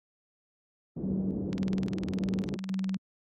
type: low-pass noise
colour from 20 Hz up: white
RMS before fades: -35 dBFS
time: 0.96-2.57 s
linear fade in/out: 10 ms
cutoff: 370 Hz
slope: 24 dB/octave
type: tone with tremolo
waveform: sine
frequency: 190.7 Hz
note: G3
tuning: 47 cents flat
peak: -28 dBFS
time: 1.03-2.97 s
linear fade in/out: 5 ms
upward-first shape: square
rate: 1.8 Hz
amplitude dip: 50%
type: click train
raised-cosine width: 0.2 ms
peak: -23 dBFS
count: 29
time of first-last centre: 1.53-2.944 s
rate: 19.8 Hz
effects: high-pass 80 Hz 12 dB/octave + AAC 64 kbps